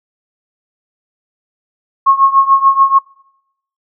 sine tone with tremolo, 1088 Hz, C#6, 33 cents flat, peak -3 dBFS, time 2.06-2.99 s, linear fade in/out 10 ms, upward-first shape triangle, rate 6.9 Hz, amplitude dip 90%, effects noise-tail reverb RT60 0.8 s tail -24 dB re dry

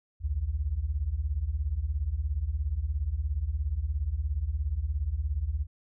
sine beating tone pair, 61 / 78 Hz, B1 / D#2, -21 / +5 cents, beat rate 17 Hz, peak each -31 / -29 dBFS, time 0.2-5.67 s, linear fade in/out 50 ms, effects none

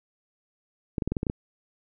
clicks, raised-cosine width 3 ms, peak -14 dBFS, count 8, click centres 0.982 / 1.022 / 1.076 / 1.12 / 1.168 / 1.231 / 1.268 / 1.299 s, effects none

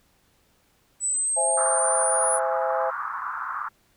sine exponential sweep, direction up, 7902 to 9900 Hz, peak -22 dBFS, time 1-2.4 s, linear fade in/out 50 ms
sine chord, C augmented, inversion none, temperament equal, 523.3 / 659.3 / 830.6 Hz, C5 / E5 / G#5, 0 / 0 / 0 cents, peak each -27 dBFS, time 1.36-2.91 s, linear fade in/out 20 ms
white band-pass noise, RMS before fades -31 dBFS, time 1.57-3.69 s, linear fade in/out 10 ms, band 1000 to 1400 Hz, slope 48 dB/octave
effects pink hiss -64 dBFS RMS until 3.96 s

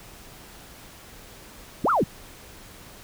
sine linear two-way sweep, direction up then down, 98 to 1431 to 98 Hz, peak -18 dBFS, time 1.84-2.04 s, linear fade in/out 5 ms, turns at 1.9 s, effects pink hiss -46 dBFS RMS until 3.03 s

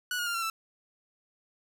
sawtooth tone with pitch steps, 1472 / 1434.2 / 1397.4 / 1361.6 / 1326.6 Hz, F#6 / F6 / F6 / F6 / E6, -9 / +46 / +1 / -44 / +11 cents, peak -26 dBFS, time 0.11-0.5 s, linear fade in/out 2 ms, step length 78 ms, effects none

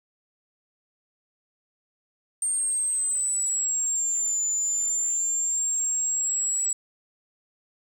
sine exponential two-way sweep, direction down then up, 8720 to 7040 to 7820 Hz, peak -22 dBFS, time 2.42-6.73 s, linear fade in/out 2 ms, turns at 4.45 s, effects tanh soft clip ceiling -18 dBFS + 8-bit

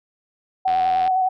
sine tone with vibrato, 749 Hz, F#5, 21 cents sharp, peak -16 dBFS, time 0.65-1.29 s, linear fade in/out 10 ms, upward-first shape square, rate 9.8 Hz, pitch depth 19 cents each way
click train, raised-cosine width 0.3 ms, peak -17 dBFS, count 35, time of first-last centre 0.68-1.077 s, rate 85.7 Hz
effects none

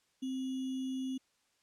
sine tone with sample-and-hold, 261.6 Hz, C4, in tune, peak -34 dBFS, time 0.22-1.18 s, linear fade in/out 10 ms, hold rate 3150 Hz, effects white hiss -74 dBFS RMS until 1.62 s + low-pass 8000 Hz 12 dB/octave

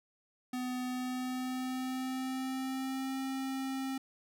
square tone with pitch glide, 251.4 to 266.3 Hz, B3 to C4, +31 to +31 cents, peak -35 dBFS, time 0.53-3.98 s, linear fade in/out 5 ms, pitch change +100 cents, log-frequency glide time 0.85-3.19 s, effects none

